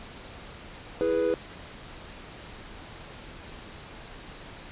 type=chord; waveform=triangle; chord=E major; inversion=none; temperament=equal; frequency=329.6 / 415.3 / 493.9 Hz; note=E4 / G#4 / B4; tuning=0 / 0 / 0 cents; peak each=-28 / -26 / -23 dBFS; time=1.01-1.34 s; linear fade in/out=0 ms; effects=pink hiss -44 dBFS RMS until 4.71 s + resampled to 8000 Hz